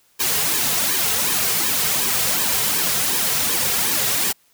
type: noise with flanger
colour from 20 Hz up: white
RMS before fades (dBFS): -20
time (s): 0.19-4.33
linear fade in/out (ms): 20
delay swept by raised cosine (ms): 1.4 to 3.5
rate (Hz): 2.7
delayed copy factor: -0.7
effects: white hiss -59 dBFS RMS until 4.53 s